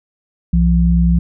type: tone pair together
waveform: sine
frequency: 62.7 / 171.6 Hz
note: B1 / F3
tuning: +27 / -30 cents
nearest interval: octave + perfect fourth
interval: 1743 cents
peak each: -12 dBFS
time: 0.53-1.19 s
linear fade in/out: 5 ms
effects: none